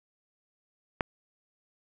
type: click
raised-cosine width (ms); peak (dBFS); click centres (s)
0.5; -11; 1.008
effects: none

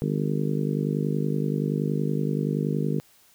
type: harmonic tone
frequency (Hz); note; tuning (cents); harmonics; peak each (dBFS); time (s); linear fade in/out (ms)
50.6; G#1; -44; 3 / 4 / 5 / 6 / 7 / 8 / 9; -26 / -29 / -31 / -36 / -35 / -34 / -35; 0.02-3; 0
effects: white hiss -58 dBFS RMS until 3.34 s

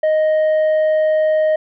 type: tone with tanh clipping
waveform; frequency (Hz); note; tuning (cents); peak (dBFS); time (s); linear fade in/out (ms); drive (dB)
sine; 622.3; D#5; 0; -13; 0.03-1.56; 5; 4
effects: none

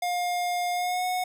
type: tone with pitch glide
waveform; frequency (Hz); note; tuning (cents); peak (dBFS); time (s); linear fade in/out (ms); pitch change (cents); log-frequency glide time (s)
square; 710 to 731.6; F5 to F#5; +28 to -20; -26; 0.02-1.24; 5; +52; 0.72-1.05
effects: none

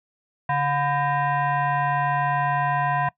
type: tone with frequency modulation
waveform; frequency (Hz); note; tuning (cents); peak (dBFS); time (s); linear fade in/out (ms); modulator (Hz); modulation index
sine; 143.1; D3; -45; -20; 0.49-3.09; 5; 860; 1.6
effects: noise-tail reverb RT60 0.1 s tail -21 dB re dry

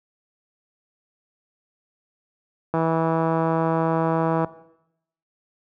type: click train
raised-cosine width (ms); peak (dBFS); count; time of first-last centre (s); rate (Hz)
1; -9; 279; 2.74-4.446; 163
effects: noise-tail reverb RT60 0.8 s tail -17 dB re dry + high-pass 80 Hz 12 dB/octave

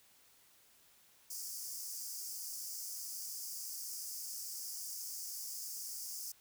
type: high-pass noise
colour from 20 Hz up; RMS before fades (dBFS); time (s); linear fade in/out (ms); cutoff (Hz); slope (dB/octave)
pink; -44; 1.3-6.32; 5; 4800; 96
effects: white hiss -66 dBFS RMS until 6.4 s

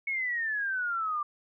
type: exponential sweep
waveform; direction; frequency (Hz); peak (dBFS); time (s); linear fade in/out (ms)
sine; down; 2215 to 1174.7; -28; 0.07-1.23; 5
effects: none

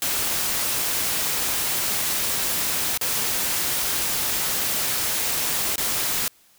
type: noise with dropouts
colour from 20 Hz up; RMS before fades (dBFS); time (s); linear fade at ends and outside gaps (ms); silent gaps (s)
white; -24; 0.02-6.28; 1; 2.975-3.012 / 5.758-5.78
effects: white hiss -57 dBFS RMS until 6.58 s

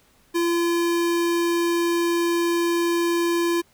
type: tone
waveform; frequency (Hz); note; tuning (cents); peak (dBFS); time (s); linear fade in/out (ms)
square; 341.5; F4; -39; -20; 0.34-3.62; 20
effects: pink hiss -59 dBFS RMS until 3.73 s

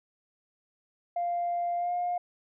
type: tone with pitch glide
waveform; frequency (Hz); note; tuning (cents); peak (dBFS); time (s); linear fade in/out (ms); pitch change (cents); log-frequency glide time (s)
sine; 697 to 709.2; F5 to F5; -4 to +26; -26; 1.16-2.18; 5; +30; 1.77-1.92
effects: tanh soft clip ceiling -23 dBFS

